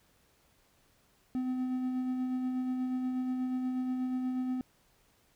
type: tone with tremolo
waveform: triangle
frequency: 254.9 Hz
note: C4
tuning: 45 cents flat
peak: -27 dBFS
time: 1.35-4.61 s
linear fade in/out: 0 ms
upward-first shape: sine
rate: 8.3 Hz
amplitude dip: 30%
effects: pink hiss -68 dBFS RMS until 5.35 s